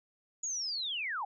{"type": "linear sweep", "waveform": "sine", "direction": "down", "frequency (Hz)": [6890, 740], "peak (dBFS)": -33, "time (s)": [0.43, 1.25], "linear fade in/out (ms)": 5, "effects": []}